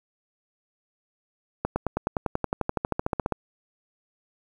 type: accelerating click train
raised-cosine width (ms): 1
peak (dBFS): -10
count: 21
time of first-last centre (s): 1.65-3.323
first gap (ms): 110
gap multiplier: 0.97
effects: 8-bit